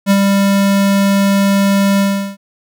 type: tone with ADSR envelope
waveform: square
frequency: 197.9 Hz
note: G3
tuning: 17 cents sharp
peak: -7 dBFS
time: 0.06-2.37 s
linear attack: 46 ms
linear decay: 56 ms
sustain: -3 dB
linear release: 370 ms
effects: none